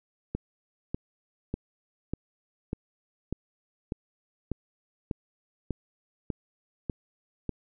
click train, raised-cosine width 3 ms, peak -17 dBFS, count 13, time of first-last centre 0.35-7.493 s, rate 1.68 Hz, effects none

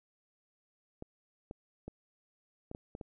clicks, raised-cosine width 2 ms, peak -29 dBFS, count 7, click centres 1.024 / 1.511 / 1.88 / 2.714 / 2.749 / 2.951 / 3.012 s, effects none

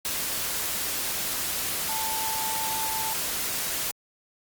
sine tone in noise, 883 Hz, A5, 6 cents sharp, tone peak -31 dBFS, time 1.89-3.13 s, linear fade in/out 0 ms, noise white, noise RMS -29 dBFS, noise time 0.05-3.91 s, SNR -5 dB, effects Opus 48 kbps

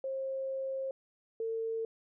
sine tone pair in turn, 534 / 450.9 Hz, C5 / A4, +35 / +42 cents, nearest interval minor third, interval 293 cents, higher first, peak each -33 / -32 dBFS, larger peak second, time 0.04-0.91 / 1.4-1.85 s, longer first, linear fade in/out 2 ms, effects none

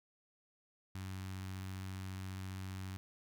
sawtooth tone with notch filter, 94.7 Hz, F#2, 41 cents sharp, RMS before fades -44 dBFS, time 0.95-2.97 s, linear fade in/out 0 ms, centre 510 Hz, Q 0.66, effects none

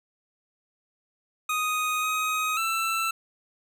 25% pulse tone with pitch steps, 1246 / 1257 / 1333 Hz, D#6 / D#6 / E6, +2 / +17 / +19 cents, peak -21 dBFS, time 1.49-3.11 s, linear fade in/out 5 ms, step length 540 ms, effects none

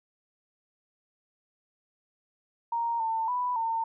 sine tone with pitch steps, 932 / 897 / 989 / 907 Hz, A#5 / A5 / B5 / A#5, -1 / +33 / +2 / -48 cents, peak -26 dBFS, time 2.72-3.84 s, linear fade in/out 5 ms, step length 280 ms, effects none

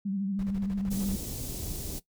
sine tone with vibrato, 196 Hz, G3, in tune, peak -28 dBFS, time 0.05-1.16 s, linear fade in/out 10 ms, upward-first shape sine, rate 13 Hz, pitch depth 60 cents each way
brown noise with tremolo, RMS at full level -39 dBFS, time 0.39-1.14 s, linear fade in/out 2 ms, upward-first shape square, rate 13 Hz, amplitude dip 75%
pink band-stop noise, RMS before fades -36 dBFS, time 0.9-2 s, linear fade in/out 20 ms, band 360 to 5800 Hz, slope 12 dB/octave
effects noise-tail reverb RT60 0.1 s tail -17 dB re dry

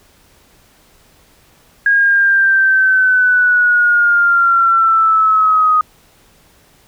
sine linear sweep, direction down, 1637 to 1244.5 Hz, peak -8 dBFS, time 1.86-5.81 s, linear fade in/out 2 ms, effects pink hiss -50 dBFS RMS until 6.87 s

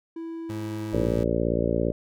triangle tone with pitch glide, 329.6 to 327.1 Hz, E4 to E4, 0 to -13 cents, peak -30 dBFS, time 0.16-1.08 s, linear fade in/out 5 ms, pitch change -13 cents, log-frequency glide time 0.49-0.84 s
30% pulse tone, 105.5 Hz, G#2, 28 cents sharp, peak -30 dBFS, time 0.49-1.24 s, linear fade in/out 10 ms
harmonic tone, 57.6 Hz, A#1, 20 cents flat, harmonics 1 / 2 / 3 / 4 / 5 / 6 / 7 / 8 / 9 / 10, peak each -31 / -31 / -31 / -31 / -31 / -31 / -31 / -31 / -31 / -31 dBFS, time 0.93-1.92 s, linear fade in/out 5 ms
effects none

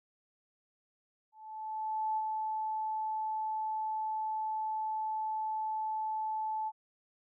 sine tone with ADSR envelope, 870 Hz, A5, 20 cents flat, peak -29 dBFS, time 1.32-6.72 s, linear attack 850 ms, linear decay 44 ms, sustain -3 dB, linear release 45 ms, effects none

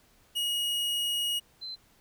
45% pulse / sine tone pair in turn, 2888 / 4077 Hz, F#7 / C8, -43 / -46 cents, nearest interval tritone, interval 597 cents, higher second, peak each -27 / -36 dBFS, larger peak first, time 0.35-1.4 / 1.61-1.76 s, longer first, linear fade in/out 20 ms, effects pink hiss -63 dBFS RMS until 2 s

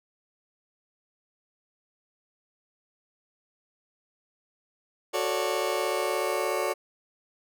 30% pulse chord, D major seventh, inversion first, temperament just, 367.1 / 440.5 / 550.6 / 587.3 Hz, F#4 / A4 / C#5 / D5, -14 / +2 / -12 / 0 cents, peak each -29 dBFS, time 5.13-6.74 s, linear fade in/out 20 ms, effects none

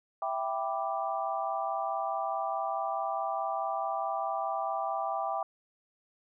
sine chord, E minor seventh, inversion none, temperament equal, 659.3 / 784 / 987.8 / 1174.7 Hz, E5 / G5 / B5 / D6, 0 / 0 / 0 / 0 cents, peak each -35 / -33 / -39 / -36 dBFS, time 0.22-5.43 s, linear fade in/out 2 ms, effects none

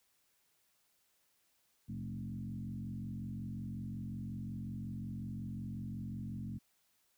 sine tone with frequency modulation, 164.81 Hz, E3, in tune, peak -39 dBFS, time 1.88-6.59 s, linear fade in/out 20 ms, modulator 45.5 Hz, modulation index 1.8, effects white hiss -75 dBFS RMS until 7.17 s

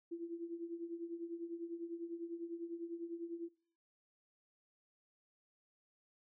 sine tone with tremolo, 337.9 Hz, E4, 43 cents sharp, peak -38 dBFS, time 0.11-3.49 s, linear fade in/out 10 ms, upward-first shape triangle, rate 10 Hz, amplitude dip 80%, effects noise-tail reverb RT60 0.6 s tail -24 dB re dry

